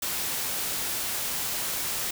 white noise, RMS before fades -30 dBFS, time 0.02-2.11 s, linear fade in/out 5 ms, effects none

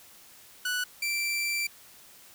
sawtooth tone pair in turn, 1480 / 2345 Hz, F#6 / D7, 0 / -3 cents, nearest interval minor sixth, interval 797 cents, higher second, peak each -24 dBFS, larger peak neither, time 0.65-0.84 / 1.02-1.67 s, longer second, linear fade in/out 5 ms, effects white hiss -53 dBFS RMS until 2.34 s

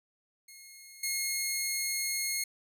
10% pulse tone with level steps, 2156 Hz, C#7, 49 cents flat, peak -40 / -21 dBFS, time 0.48-2.44 s, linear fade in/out 5 ms, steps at 1.03 s, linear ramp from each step 5 ms, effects none

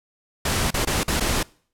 pink noise with dropouts, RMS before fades -22 dBFS, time 0.45-1.43 s, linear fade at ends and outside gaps 5 ms, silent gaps 0.706-0.741 / 0.851-0.871 / 1.034-1.079 / 1.199-1.206 s, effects noise-tail reverb RT60 0.5 s tail -24 dB re dry + low-pass 12000 Hz 12 dB/octave

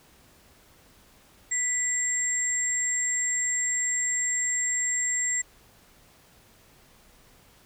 sine tone pair together, 1975 / 7457 Hz, B6 / A#8, 0 / 0 cents, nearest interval octave + major seventh, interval 2300 cents, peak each -30 / -25 dBFS, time 1.51-5.42 s, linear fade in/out 10 ms, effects pink hiss -57 dBFS RMS until 7.65 s

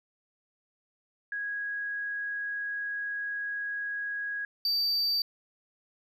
sine / triangle tone pair in turn, 1654 / 4637 Hz, G#6 / D8, -8 / -23 cents, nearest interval octave + tritone, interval 1785 cents, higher second, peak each -31 / -24 dBFS, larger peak second, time 1.32-4.45 / 4.65-5.22 s, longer first, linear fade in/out 2 ms, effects none

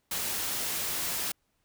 white noise, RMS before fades -32 dBFS, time 0.11-1.32 s, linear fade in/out 5 ms, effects pink hiss -75 dBFS RMS until 1.64 s

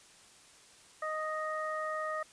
harmonic tone, 622.3 Hz, D#5, in tune, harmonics 1 / 2 / 3, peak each -37 / -36 / -41 dBFS, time 1.02-2.23 s, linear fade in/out 5 ms, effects white hiss -58 dBFS RMS until 2.32 s + resampled to 22050 Hz

